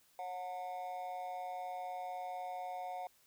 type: tone with amplitude modulation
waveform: triangle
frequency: 728 Hz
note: F#5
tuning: 28 cents flat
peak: -34 dBFS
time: 0.19-3.07 s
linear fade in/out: 2 ms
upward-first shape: sine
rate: 180 Hz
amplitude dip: 85%
effects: white hiss -69 dBFS RMS until 3.26 s